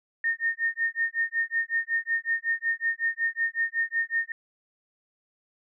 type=tone with tremolo; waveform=sine; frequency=1832 Hz; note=A#6; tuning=31 cents flat; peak=-21 dBFS; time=0.24-4.32 s; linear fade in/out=2 ms; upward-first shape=sine; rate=5.4 Hz; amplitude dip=100%; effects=none